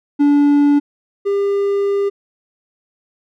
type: tone pair in turn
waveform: triangle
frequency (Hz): 288.4 / 400.3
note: D4 / G4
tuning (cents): -31 / +36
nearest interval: tritone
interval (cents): 567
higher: second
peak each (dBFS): -7 / -12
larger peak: first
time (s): 0.19-0.8 / 1.25-2.1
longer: second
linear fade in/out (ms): 20
effects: none